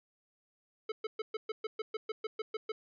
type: tone bursts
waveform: square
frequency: 436.8 Hz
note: A4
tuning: 13 cents flat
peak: -34 dBFS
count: 13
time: 0.89-2.72 s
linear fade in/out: 5 ms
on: 30 ms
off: 120 ms
effects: resampled to 11025 Hz